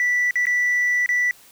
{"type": "tone with dropouts", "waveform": "sine", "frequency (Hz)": 1966, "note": "B6", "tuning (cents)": -8, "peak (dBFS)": -15, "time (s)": [0, 1.31], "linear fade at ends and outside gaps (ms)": 1, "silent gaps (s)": [[0.309, 0.356], [0.455, 0.468], [1.061, 1.09]], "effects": ["tanh soft clip ceiling -15 dBFS", "white hiss -50 dBFS RMS until 1.51 s"]}